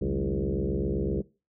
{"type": "tone with frequency modulation", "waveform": "sine", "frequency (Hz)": 126.2, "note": "B2", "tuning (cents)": 38, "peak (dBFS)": -25, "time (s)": [0.01, 1.22], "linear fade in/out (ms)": 10, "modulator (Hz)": 67.8, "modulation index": 5.1, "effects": ["noise-tail reverb RT60 0.3 s tail -21 dB re dry"]}